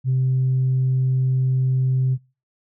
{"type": "tone", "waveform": "sine", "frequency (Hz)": 130, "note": "C3", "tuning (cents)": -11, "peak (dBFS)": -15, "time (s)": [0.04, 2.18], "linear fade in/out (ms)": 50, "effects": ["noise-tail reverb RT60 0.3 s tail -23 dB re dry", "tanh soft clip ceiling -13 dBFS"]}